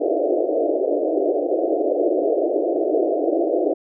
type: band-pass noise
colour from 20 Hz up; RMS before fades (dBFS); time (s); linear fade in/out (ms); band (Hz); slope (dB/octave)
pink; -20; 0-3.74; 10; 300 to 690; 96
effects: none